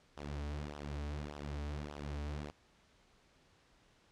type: tone with flanger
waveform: sawtooth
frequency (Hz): 73.2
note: D2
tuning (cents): -5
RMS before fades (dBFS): -42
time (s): 0.17-2.51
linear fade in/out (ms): 0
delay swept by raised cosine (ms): 0.44 to 5.94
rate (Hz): 1.7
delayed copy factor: -0.75
effects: pink hiss -68 dBFS RMS until 4.11 s + low-pass 6000 Hz 12 dB/octave